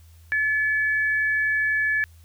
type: tone pair together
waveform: sine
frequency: 1724 / 2278 Hz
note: A6 / C#7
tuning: -36 / +47 cents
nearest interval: perfect fourth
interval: 483 cents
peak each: -20 / -30 dBFS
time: 0.32-2.04 s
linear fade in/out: 0 ms
effects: added 82 Hz sine -47 dBFS peak until 2.24 s + white hiss -60 dBFS RMS until 2.24 s